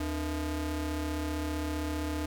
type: ring-modulated tone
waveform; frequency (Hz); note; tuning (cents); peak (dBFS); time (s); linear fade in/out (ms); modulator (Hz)
40% pulse; 188.7; F#3; +34; -27; 0-2.26; 5; 112
effects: none